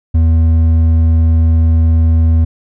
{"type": "tone with hard clipping", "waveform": "sine", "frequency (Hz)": 81.4, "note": "E2", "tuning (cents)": -21, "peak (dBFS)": -8, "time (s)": [0.14, 2.45], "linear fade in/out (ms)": 10, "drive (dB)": 5, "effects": []}